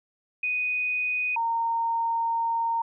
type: tone pair in turn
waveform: sine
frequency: 2489 / 920.5 Hz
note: D#7 / A#5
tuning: 0 / -22 cents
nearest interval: octave + perfect fourth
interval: 1722 cents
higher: first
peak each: -24 / -23 dBFS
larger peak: second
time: 0.43-1.36 / 1.36-2.82 s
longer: second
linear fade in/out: 5 ms
effects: none